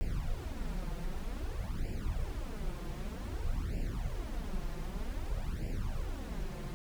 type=noise with flanger; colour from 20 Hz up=brown; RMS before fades=-36 dBFS; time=0.01-6.74 s; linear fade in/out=0 ms; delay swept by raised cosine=0.4 to 5.8 ms; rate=0.53 Hz; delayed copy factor=+0.85; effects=none

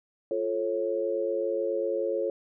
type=chord; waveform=sine; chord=F augmented; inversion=none; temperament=just; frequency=349.2 / 436.5 / 545.7 Hz; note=F4 / A4 / C#5; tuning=0 / -14 / -27 cents; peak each=-32 / -30 / -29 dBFS; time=0.31-2.3 s; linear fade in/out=2 ms; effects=none

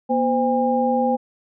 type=tone cluster; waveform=sine; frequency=240.3 / 515 / 809 Hz; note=B3 / C5 / G#5; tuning=-47 / -28 / -46 cents; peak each=-21 dBFS; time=0.09-1.17 s; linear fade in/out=20 ms; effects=none

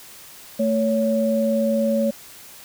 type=tone pair together; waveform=sine; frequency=222.2 / 560 Hz; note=A3 / C#5; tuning=+17 / +18 cents; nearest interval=octave + major third; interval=1601 cents; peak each=-20 dBFS; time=0.59-2.11 s; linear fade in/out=10 ms; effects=white hiss -43 dBFS RMS until 2.64 s

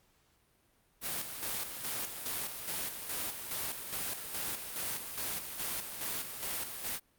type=noise with tremolo; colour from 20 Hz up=white; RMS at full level=-36 dBFS; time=1.01-7 s; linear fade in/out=50 ms; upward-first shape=square; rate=2.4 Hz; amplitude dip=50%; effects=pink hiss -70 dBFS RMS until 7.18 s + Opus 48 kbps

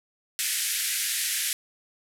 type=band-pass noise; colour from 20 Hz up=white; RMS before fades=-28 dBFS; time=0.39-1.53 s; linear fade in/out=0 ms; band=1600 to 13000 Hz; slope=48 dB/octave; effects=none

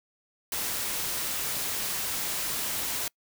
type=noise; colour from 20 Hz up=white; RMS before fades=-31 dBFS; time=0.52-3.08 s; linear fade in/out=2 ms; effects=noise-tail reverb RT60 0.1 s tail -26 dB re dry

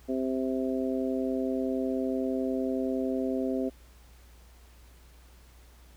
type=harmonic tone; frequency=130.81 Hz; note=C3; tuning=in tune; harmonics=2 / 3 / 4 / 5; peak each=-29 / -33 / -35 / -37 dBFS; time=0.08-3.7 s; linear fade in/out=20 ms; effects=added 60 Hz sine -52 dBFS peak until 5.96 s + pink hiss -60 dBFS RMS until 5.96 s

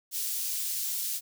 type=high-pass noise; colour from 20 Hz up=white; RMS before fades=-32 dBFS; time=0.11-1.21 s; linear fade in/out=50 ms; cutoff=4500 Hz; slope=12 dB/octave; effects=none

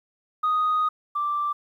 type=tone pair in turn; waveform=sine; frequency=1244.5 / 1174.7 Hz; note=D#6 / D6; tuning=0 / 0 cents; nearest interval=minor second; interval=100 cents; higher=first; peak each=-18 / -22 dBFS; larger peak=first; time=0.43-0.89 / 1.15-1.53 s; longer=first; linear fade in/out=10 ms; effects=tanh soft clip ceiling -17 dBFS + 10-bit

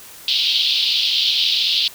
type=band-pass noise; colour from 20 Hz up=pink; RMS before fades=-18 dBFS; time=0.28-1.88 s; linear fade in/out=2 ms; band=3000 to 4500 Hz; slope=48 dB/octave; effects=white hiss -40 dBFS RMS until 1.94 s

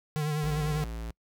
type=tone with vibrato; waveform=square; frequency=151.1 Hz; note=D3; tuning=50 cents sharp; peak=-28 dBFS; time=0.16-0.84 s; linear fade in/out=0 ms; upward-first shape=triangle; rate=10 Hz; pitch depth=55 cents each way
type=tone; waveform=square; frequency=56.3 Hz; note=A1; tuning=40 cents sharp; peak=-35 dBFS; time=0.43-1.11 s; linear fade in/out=5 ms
effects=noise-tail reverb RT60 0.1 s tail -26 dB re dry

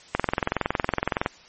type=click train; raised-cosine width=0.5 ms; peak=-6 dBFS; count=25; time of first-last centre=0.15-1.261 s; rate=21.6 Hz; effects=white hiss -50 dBFS RMS until 1.48 s + MP3 32 kbps

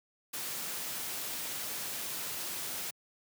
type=noise; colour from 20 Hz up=white; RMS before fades=-38 dBFS; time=0.33-2.91 s; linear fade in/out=10 ms; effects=high-pass 100 Hz 12 dB/octave

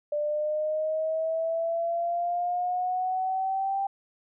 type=exponential sweep; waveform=sine; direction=up; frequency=590 to 790 Hz; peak=-25 dBFS; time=0.12-3.87 s; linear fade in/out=5 ms; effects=none

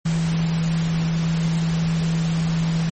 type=tone in noise; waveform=sine; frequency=164.2 Hz; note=E3; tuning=6 cents flat; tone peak=-18 dBFS; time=0.05-2.9 s; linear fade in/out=10 ms; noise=pink; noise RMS=-32 dBFS; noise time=0.05-2.9 s; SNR=+11 dB; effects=MP3 32 kbps

